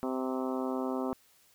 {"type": "harmonic tone with a mistuned harmonic", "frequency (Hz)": 130, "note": "C3", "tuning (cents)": -11, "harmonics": [2, 3, 4, 5, 6, 7, 8, 9, 10], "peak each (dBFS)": [-33, -37, -39, -41, -43, -44, -45, -46, -47], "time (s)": [0.03, 1.13], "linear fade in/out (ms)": 0, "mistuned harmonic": 9, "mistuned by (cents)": -24, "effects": ["white hiss -64 dBFS RMS until 1.54 s"]}